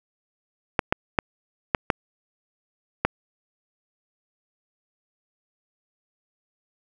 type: clicks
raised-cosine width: 0.5 ms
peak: -3 dBFS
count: 6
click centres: 0.792 / 0.925 / 1.188 / 1.748 / 1.902 / 3.05 s
effects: 7-bit